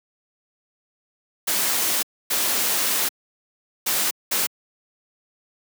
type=noise bursts at uneven times; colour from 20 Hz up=white; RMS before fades=-22 dBFS; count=4; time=1.47-2.03 / 2.3-3.09 / 3.86-4.11 / 4.31-4.47 s; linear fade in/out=10 ms; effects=high-pass 200 Hz 12 dB/octave